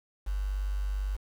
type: tone with quantisation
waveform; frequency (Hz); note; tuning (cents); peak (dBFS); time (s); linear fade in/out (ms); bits
sine; 49.04; G1; +1; -28; 0.26-1.17; 20; 8
effects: none